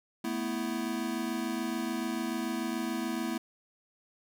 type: chord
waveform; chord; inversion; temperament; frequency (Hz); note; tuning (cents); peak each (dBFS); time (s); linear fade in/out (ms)
square; A suspended second; none; equal; 220 / 246.9 / 329.6; A3 / B3 / E4; 0 / 0 / 0; -37 / -36 / -36; 0.24-3.38; 5
effects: none